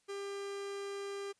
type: tone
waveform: 45% pulse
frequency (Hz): 398.7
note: G4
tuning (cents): +29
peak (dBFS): -39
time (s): 0.08-1.33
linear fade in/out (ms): 20
effects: white hiss -75 dBFS RMS until 1.39 s + resampled to 22050 Hz

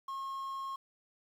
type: tone with quantisation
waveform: triangle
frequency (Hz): 1081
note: C#6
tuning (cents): -44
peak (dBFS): -35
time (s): 0.08-0.76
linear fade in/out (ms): 5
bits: 10
effects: none

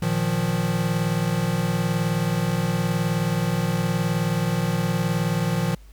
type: chord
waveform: square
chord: Bb suspended fourth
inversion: none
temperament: equal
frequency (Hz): 116.54 / 155.56 / 174.61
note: Bb2 / Eb3 / F3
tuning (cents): 0 / 0 / 0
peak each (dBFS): -28 / -26 / -25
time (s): 0.02-5.75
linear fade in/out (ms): 5
effects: added 50 Hz sine -43 dBFS peak until 5.92 s + pink hiss -57 dBFS RMS until 5.92 s

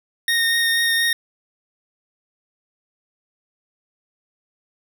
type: tone with vibrato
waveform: 25% pulse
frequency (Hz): 1849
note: A#6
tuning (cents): -15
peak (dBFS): -13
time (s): 0.28-1.13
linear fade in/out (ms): 2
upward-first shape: triangle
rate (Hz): 4.2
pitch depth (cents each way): 14
effects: none

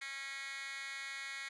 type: tone with high-pass filter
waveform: 10% pulse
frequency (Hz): 273.4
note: C#4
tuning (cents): -24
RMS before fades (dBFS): -44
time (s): 0.01-1.49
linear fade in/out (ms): 10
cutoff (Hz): 2200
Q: 5
effects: resampled to 22050 Hz

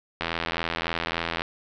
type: click train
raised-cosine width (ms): 0.3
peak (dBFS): -10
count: 102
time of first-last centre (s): 0.21-1.42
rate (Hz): 83.5
effects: low-pass 5000 Hz 12 dB/octave

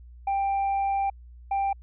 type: tone pair in turn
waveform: triangle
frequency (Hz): 789 / 789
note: G5 / G5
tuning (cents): +11 / +11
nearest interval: unison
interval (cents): 0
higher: neither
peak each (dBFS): -21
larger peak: neither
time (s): 0.27-1.1 / 1.51-1.73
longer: first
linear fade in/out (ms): 5
effects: added 60 Hz sine -44 dBFS peak until 1.82 s + resampled to 8000 Hz

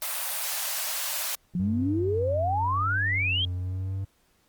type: high-pass noise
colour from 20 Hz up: white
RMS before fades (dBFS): -30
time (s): 0.02-1.35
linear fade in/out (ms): 0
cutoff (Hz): 540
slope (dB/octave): 96
type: exponential sweep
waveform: sine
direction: up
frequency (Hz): 171.3 to 3293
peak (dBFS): -24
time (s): 1.55-3.45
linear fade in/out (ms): 2
type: tone with vibrato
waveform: triangle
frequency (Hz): 93.7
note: F#2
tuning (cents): +22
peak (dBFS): -26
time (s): 1.59-4.05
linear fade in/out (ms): 10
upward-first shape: triangle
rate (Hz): 0.91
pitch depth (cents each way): 76
effects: pink hiss -66 dBFS RMS until 4.48 s + Opus 32 kbps

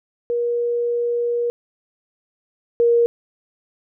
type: tone pair in turn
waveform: sine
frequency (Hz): 476.4 / 470.9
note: A#4 / A#4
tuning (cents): +38 / +18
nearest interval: unison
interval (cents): 20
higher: first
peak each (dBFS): -18 / -12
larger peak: second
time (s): 0.3-1.5 / 2.8-3.06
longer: first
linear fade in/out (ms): 0
effects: none

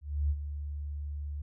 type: tone with ADSR envelope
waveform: sine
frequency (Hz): 72.9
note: D2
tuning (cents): -12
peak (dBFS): -24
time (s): 0.01-1.42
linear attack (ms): 290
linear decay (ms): 52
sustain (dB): -10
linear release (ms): 6
effects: none

